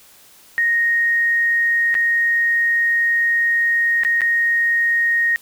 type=tone with dropouts; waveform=sine; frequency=1864.7 Hz; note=A#6; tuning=in tune; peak=-14 dBFS; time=0.58-5.36 s; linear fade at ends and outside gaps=0 ms; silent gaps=1.943-1.951 / 4.035-4.049 / 4.208-4.217 s; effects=white hiss -48 dBFS RMS until 5.41 s